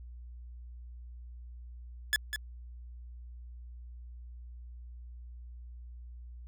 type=tone with echo; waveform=sawtooth; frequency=1715 Hz; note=A6; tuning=45 cents flat; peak=-21 dBFS; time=2.13-2.16 s; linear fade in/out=0 ms; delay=200 ms; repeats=1; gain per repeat=-8 dB; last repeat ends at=2.36 s; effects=added 60 Hz sine -44 dBFS peak until 6.47 s